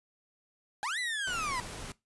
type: linear two-way sweep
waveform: 30% pulse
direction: up then down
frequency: 766 to 2028 to 956 Hz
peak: -29 dBFS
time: 0.83-1.6 s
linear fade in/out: 0 ms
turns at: 0.99 s
type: noise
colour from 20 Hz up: pink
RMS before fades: -42 dBFS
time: 1.27-1.92 s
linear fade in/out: 2 ms
effects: noise-tail reverb RT60 0.2 s tail -20 dB re dry + resampled to 24000 Hz